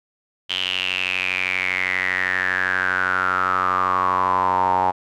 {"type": "tone with band-pass filter sweep", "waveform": "sawtooth", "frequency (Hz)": 92.5, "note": "F#2", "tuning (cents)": 0, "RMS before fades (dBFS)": -21, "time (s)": [0.49, 4.92], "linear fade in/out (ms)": 20, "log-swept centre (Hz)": [3100, 860], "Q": 9, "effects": []}